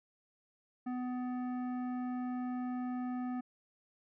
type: tone with hard clipping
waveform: sine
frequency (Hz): 250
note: B3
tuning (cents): +21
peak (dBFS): -37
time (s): 0.86-3.41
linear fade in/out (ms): 10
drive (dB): 13
effects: low-pass 2000 Hz 12 dB/octave